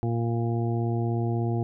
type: harmonic tone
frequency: 116.54 Hz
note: A#2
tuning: in tune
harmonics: 1 / 2 / 3 / 4 / 6 / 7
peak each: -25 / -32 / -31 / -39 / -37 / -41 dBFS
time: 0.03-1.63 s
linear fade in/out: 0 ms
effects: none